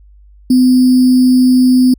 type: tone with sample-and-hold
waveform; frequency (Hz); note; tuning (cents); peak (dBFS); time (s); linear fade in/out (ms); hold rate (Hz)
sine; 253.8; B3; +47; -5; 0.5-1.94; 5; 4900
effects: added 50 Hz sine -39 dBFS peak until 1.98 s